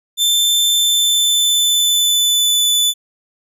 sawtooth tone with pitch glide, 3548 to 3489 Hz, A7 to A7, +14 to -15 cents, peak -9 dBFS, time 0.17-2.94 s, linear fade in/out 50 ms, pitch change -29 cents, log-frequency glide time 0.71-2.67 s, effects none

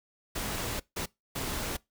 pink noise bursts at uneven times, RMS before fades -34 dBFS, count 3, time 0.35-0.8 / 0.96-1.06 / 1.35-1.77 s, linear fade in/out 10 ms, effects noise-tail reverb RT60 0.2 s tail -23 dB re dry

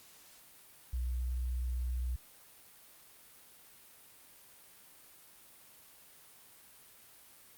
sine tone, 62 Hz, B1, 7 cents sharp, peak -32 dBFS, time 0.93-2.16 s, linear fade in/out 5 ms, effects white hiss -58 dBFS RMS until 7.57 s + Opus 48 kbps

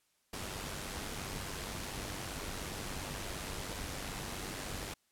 pink noise with amplitude modulation, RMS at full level -39 dBFS, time 0.33-4.94 s, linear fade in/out 5 ms, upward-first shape sine, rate 97.2 Hz, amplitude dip 45%, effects white hiss -75 dBFS RMS until 5.11 s + low-pass 12000 Hz 12 dB/octave

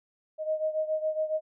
sine beating tone pair, 622.3 / 629.5 Hz, D#5 / D#5, 0 / +20 cents, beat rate 7.2 Hz, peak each -28 / -32 dBFS, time 0.38-1.41 s, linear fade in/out 50 ms, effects none

